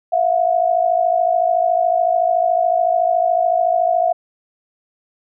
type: tone pair together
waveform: sine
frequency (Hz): 665.2 / 719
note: E5 / F#5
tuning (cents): +16 / -50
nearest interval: minor second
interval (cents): 134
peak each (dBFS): -16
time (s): 0.12-4.13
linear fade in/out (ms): 10
effects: none